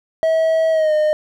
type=tone with pitch glide; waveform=triangle; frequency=645 to 611.3 Hz; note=E5 to D#5; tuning=-38 to -31 cents; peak=-11 dBFS; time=0.23-1.13 s; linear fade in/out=0 ms; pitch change=-93 cents; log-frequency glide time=0.71-0.93 s; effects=none